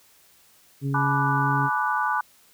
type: harmonic tone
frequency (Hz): 138.59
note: C#3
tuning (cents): 0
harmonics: 1 / 2 / 3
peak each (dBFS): -24 / -30 / -38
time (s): 0.81-1.7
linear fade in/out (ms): 50
type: chord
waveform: sine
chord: B minor seventh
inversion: third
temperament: equal with one note detuned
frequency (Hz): 857.9 / 987.8 / 1174.7 / 1480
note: A5 / B5 / D6 / F#6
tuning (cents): -44 / 0 / 0 / 0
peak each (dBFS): -27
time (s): 0.94-2.21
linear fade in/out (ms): 5
effects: white hiss -57 dBFS RMS until 2.53 s